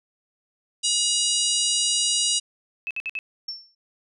harmonic tone, 960 Hz, B5, 49 cents flat, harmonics 3 / 4 / 5 / 6 / 7 / 8 / 9 / 10, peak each -26 / -27 / -28 / -29 / -29 / -30 / -31 / -31 dBFS, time 0.83-2.4 s, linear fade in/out 20 ms
sine tone bursts, 2597 Hz, E7, 26 cents flat, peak -26 dBFS, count 4, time 2.87-3.189 s, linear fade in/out 0 ms, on 37 ms, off 57 ms
sine tone with exponential decay, 5420 Hz, E8, 47 cents sharp, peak -26 dBFS, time 3.48-3.75 s, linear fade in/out 5 ms, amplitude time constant 58 ms
effects none

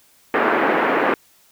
pink band-pass noise, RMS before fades -18 dBFS, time 0.34-1.14 s, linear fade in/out 2 ms, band 280 to 2000 Hz, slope 24 dB/octave, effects white hiss -55 dBFS RMS until 1.51 s

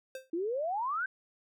square tone with exponential decay, 523.3 Hz, C5, in tune, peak -37 dBFS, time 0.15-0.3 s, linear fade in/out 2 ms, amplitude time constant 32 ms
sine exponential sweep, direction up, 318.7 to 1585 Hz, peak -30 dBFS, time 0.33-1.06 s, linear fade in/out 5 ms
effects none

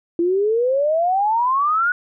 sine exponential sweep, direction up, 334 to 1480 Hz, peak -15 dBFS, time 0.19-1.92 s, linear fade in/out 2 ms, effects none

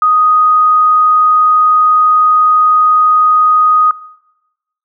sine tone, 1246 Hz, D#6, 2 cents sharp, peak -6 dBFS, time 0.02-3.91 s, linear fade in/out 2 ms, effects noise-tail reverb RT60 1.0 s tail -22 dB re dry

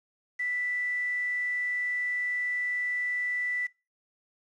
sine tone with quantisation, 1975.5 Hz, B6, in tune, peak -28 dBFS, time 0.39-3.67 s, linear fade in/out 10 ms, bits 8, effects noise-tail reverb RT60 0.3 s tail -22 dB re dry + low-pass 7000 Hz 12 dB/octave

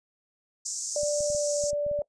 pink band-pass noise, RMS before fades -34 dBFS, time 0.65-1.71 s, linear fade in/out 10 ms, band 5700 to 8000 Hz, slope 48 dB/octave
sine tone with pitch glide, 589 to 584.3 Hz, D5 to D5, +5 to -9 cents, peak -25 dBFS, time 0.96-2.02 s, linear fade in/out 2 ms, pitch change -14 cents, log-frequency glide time 1.35-1.54 s
clicks, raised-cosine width 5 ms, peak -32 dBFS, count 9, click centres 1.033 / 1.206 / 1.302 / 1.349 / 1.639 / 1.732 / 1.865 / 1.914 / 1.99 s
effects noise-tail reverb RT60 0.1 s tail -21 dB re dry + resampled to 22050 Hz

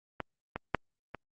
clicks, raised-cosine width 0.5 ms, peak -18 / -19 / -10 / -24 dBFS, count 4, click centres 0.203 / 0.56 / 0.747 / 1.147 s, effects Opus 48 kbps

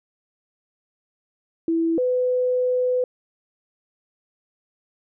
sine tone pair in turn, 329.6 / 501.7 Hz, E4 / B4, 0 / +27 cents, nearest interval perfect fifth, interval 727 cents, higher second, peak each -18 dBFS, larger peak neither, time 1.68-1.98 / 1.98-3.04 s, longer second, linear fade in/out 2 ms, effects none

